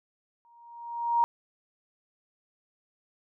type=tone with exponential growth; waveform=sine; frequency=940 Hz; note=A#5; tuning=14 cents sharp; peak=-18 dBFS; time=0.45-1.24 s; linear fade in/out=0 ms; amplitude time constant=170 ms; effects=none